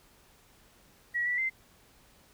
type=tone with pitch steps; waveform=sine; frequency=1920 / 1959 / 2077 Hz; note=B6 / B6 / C7; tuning=-49 / -15 / -13 cents; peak=-27 dBFS; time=1.14-1.5 s; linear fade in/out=20 ms; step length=120 ms; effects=pink hiss -61 dBFS RMS until 2.33 s